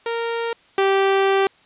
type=tone pair in turn; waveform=sawtooth; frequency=463.7 / 389.9 Hz; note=A#4 / G4; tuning=-9 / -9 cents; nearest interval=minor third; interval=300 cents; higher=first; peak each=-18 / -11 dBFS; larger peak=second; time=0.06-0.53 / 0.78-1.47 s; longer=second; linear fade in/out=2 ms; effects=white hiss -54 dBFS RMS until 1.65 s + resampled to 8000 Hz